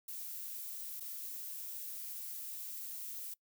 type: noise with dropouts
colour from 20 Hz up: violet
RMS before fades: -44 dBFS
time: 0.08-3.34 s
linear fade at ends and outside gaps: 5 ms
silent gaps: 0.998-1.005 s
effects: noise-tail reverb RT60 0.1 s tail -22 dB re dry